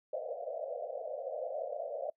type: band-pass noise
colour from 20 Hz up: white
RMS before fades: -39 dBFS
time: 0.13-2.1 s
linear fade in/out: 5 ms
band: 490 to 690 Hz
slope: 96 dB/octave
effects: noise-tail reverb RT60 0.1 s tail -24 dB re dry